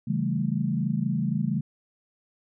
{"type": "chord", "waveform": "sine", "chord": "A dominant seventh", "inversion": "first", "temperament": "equal", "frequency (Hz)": [138.59, 164.81, 196, 220], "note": ["C#3", "E3", "G3", "A3"], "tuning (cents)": [0, 0, 0, 0], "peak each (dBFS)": -29, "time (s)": [0.07, 1.61], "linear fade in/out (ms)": 10, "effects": []}